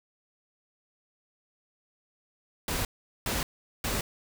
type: noise bursts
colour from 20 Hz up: pink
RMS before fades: -30 dBFS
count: 3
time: 2.68-4.01 s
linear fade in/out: 2 ms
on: 170 ms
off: 410 ms
effects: none